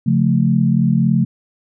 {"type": "chord", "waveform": "sine", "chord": "Db augmented", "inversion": "none", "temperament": "equal with one note detuned", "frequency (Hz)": [138.59, 176.44, 220], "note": ["Db3", "F3", "A3"], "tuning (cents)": [0, 18, 0], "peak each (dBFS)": -16, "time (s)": [0.06, 1.25], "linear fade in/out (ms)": 10, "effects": []}